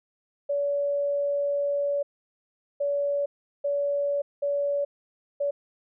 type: tone bursts at uneven times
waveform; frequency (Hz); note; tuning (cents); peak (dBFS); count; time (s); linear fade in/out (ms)
sine; 570; C#5; +48; -23; 5; 0.49-2.03 / 2.8-3.26 / 3.64-4.22 / 4.42-4.85 / 5.4-5.51; 10
effects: none